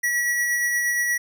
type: tone with tremolo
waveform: square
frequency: 1931 Hz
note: B6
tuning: 39 cents flat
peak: -20 dBFS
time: 0.03-1.18 s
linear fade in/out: 10 ms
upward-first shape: sine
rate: 8.5 Hz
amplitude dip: 25%
effects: none